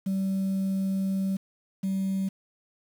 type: tone pair in turn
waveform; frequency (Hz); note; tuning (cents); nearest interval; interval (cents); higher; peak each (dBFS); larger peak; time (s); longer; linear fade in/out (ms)
sine; 192.4 / 192.4; G3 / G3; -32 / -32; unison; 0; neither; -22 / -23; first; 0.06-1.37 / 1.83-2.29; first; 10
effects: tanh soft clip ceiling -23 dBFS + 8-bit